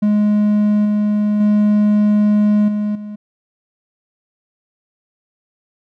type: tone with level steps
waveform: triangle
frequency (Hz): 209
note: G#3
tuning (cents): +11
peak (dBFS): -9 / -11 / -8 / -14 / -24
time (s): 0.02-3.16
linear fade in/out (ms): 10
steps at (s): 0.85 / 1.4 / 2.68 / 2.95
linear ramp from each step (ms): 5
effects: none